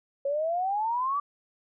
sine exponential sweep, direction up, 547 to 1174.7 Hz, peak -25 dBFS, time 0.25-1.2 s, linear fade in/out 5 ms, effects none

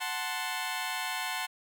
15% pulse chord, F# diminished, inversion none, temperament equal, 740 / 880 / 1046.5 Hz, F#5 / A5 / C6, 0 / 0 / 0 cents, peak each -30 dBFS, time 0-1.47 s, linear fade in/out 20 ms, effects none

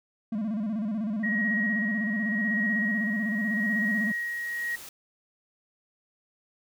triangle tone with vibrato, 214.2 Hz, A3, 46 cents flat, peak -25 dBFS, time 0.32-4.12 s, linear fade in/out 5 ms, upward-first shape square, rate 16 Hz, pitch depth 100 cents each way
sine tone with tremolo, 1893 Hz, A#6, 26 cents sharp, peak -25 dBFS, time 1.23-4.76 s, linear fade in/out 10 ms, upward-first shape sine, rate 0.86 Hz, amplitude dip 45%
white noise with exponential growth, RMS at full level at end -43 dBFS, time 1.44-4.89 s, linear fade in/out 2 ms, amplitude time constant 750 ms
effects none

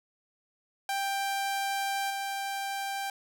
sawtooth tone with level steps, 788 Hz, G5, 9 cents sharp, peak -25 / -28 dBFS, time 0.89-3.1 s, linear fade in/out 2 ms, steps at 2.1 s, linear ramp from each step 5 ms, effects none

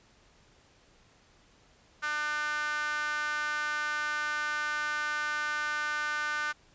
sawtooth tone with high-pass filter, 300 Hz, D4, 37 cents sharp, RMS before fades -32 dBFS, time 2.02-6.53 s, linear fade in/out 20 ms, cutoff 1400 Hz, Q 6.3, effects pink hiss -62 dBFS RMS until 6.74 s + resampled to 16000 Hz

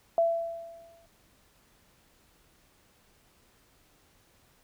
sine tone with exponential decay, 670 Hz, E5, 28 cents sharp, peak -19 dBFS, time 0.18-1.06 s, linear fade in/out 1 ms, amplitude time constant 190 ms, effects pink hiss -64 dBFS RMS until 4.63 s

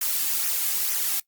blue noise with flanger, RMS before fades -25 dBFS, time 0.01-1.2 s, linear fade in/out 5 ms, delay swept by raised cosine 0.23 to 2.13 ms, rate 2.2 Hz, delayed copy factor -0.5, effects noise-tail reverb RT60 0.1 s tail -20 dB re dry + Opus 48 kbps

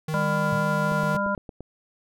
square tone with vibrato, 155.56 Hz, D#3, in tune, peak -27 dBFS, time 0.08-1.17 s, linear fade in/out 5 ms, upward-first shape square, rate 3.9 Hz, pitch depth 9 cents each way
harmonic tone, 200 Hz, G3, 35 cents sharp, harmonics 1 / 3 / 5 / 7, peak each -28 / -28 / -28 / -28 dBFS, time 0.14-1.35 s, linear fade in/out 0 ms
sine tone with exponential decay, 116.54 Hz, A#2, in tune, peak -26 dBFS, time 0.52-0.72 s, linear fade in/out 5 ms, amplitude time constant 42 ms
click train, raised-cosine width 2 ms, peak -24 dBFS, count 7, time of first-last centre 0.92-1.606 s, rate 8.74 Hz
effects none

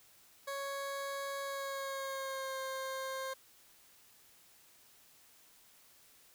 20% pulse tone with pitch glide, 554.4 to 530 Hz, C#5 to C5, 0 to +22 cents, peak -33 dBFS, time 0.47-3.34 s, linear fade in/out 10 ms, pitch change -78 cents, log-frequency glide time 1.42-2.6 s, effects white hiss -63 dBFS RMS until 6.34 s

